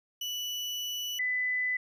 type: tone pair in turn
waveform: 35% pulse / sine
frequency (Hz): 2960 / 2001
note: F#7 / B6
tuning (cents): 0 / +22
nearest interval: perfect fifth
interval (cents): 678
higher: first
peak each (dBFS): -31 / -27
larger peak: second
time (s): 0.21-1.19 / 1.19-1.77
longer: first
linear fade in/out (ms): 5
effects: none